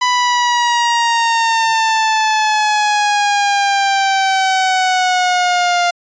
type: exponential sweep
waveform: sawtooth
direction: down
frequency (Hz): 996 to 698.5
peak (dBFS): -8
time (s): 0.01-5.91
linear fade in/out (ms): 10
effects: resampled to 16000 Hz